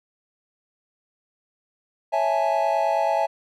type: chord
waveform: triangle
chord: A major seventh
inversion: first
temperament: equal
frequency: 554.4 / 659.3 / 830.6 / 880 Hz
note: C#5 / E5 / G#5 / A5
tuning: 0 / 0 / 0 / 0 cents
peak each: -26 / -21 / -22 / -25 dBFS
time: 2.12-3.27 s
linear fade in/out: 20 ms
effects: none